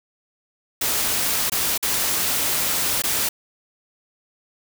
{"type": "noise with dropouts", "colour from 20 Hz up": "white", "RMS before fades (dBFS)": -22, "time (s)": [0.81, 3.29], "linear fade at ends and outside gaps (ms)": 5, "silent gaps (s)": [[1.498, 1.519], [1.778, 1.826], [3.021, 3.037]], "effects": []}